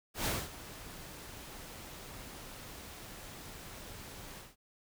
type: noise with ADSR envelope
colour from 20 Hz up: pink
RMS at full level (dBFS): -32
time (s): 0.14-4.56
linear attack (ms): 120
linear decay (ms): 220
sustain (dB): -16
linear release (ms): 180
effects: none